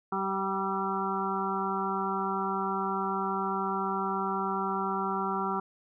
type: harmonic tone with a mistuned harmonic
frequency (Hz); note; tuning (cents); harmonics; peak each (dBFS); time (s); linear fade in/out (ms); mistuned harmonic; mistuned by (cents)
193.2; G3; -25; 1 / 2 / 4 / 5 / 6 / 7; -35 / -35 / -35 / -35 / -35 / -35; 0.12-5.6; 5; 6; +25
effects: none